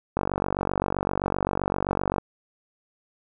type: click train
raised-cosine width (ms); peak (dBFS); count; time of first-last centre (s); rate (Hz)
1; -10; 97; 0.17-2.183; 47.7
effects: none